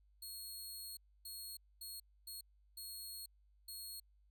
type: tone bursts at uneven times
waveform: 15% pulse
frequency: 4302 Hz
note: C8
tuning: 47 cents sharp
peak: -40 dBFS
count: 6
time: 0.22-0.97 / 1.25-1.57 / 1.81-2 / 2.27-2.41 / 2.77-3.26 / 3.68-4 s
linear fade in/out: 5 ms
effects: added 50 Hz sine -67 dBFS peak until 4.3 s